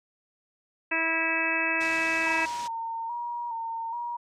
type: harmonic tone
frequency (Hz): 326.1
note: E4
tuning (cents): -19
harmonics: 1 / 2 / 3 / 4 / 5 / 6 / 7 / 8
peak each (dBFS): -35 / -36 / -34 / -39 / -31 / -31 / -34 / -28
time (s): 0.91-2.46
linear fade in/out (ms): 10
type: low-pass noise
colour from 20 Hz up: white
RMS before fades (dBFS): -42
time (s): 1.8-2.68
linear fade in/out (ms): 10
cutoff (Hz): 7000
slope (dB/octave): 24
type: tone with vibrato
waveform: sine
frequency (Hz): 932.3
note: A#5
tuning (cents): 0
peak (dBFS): -30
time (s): 2.26-4.17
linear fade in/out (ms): 10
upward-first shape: square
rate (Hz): 1.2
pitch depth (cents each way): 38
effects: none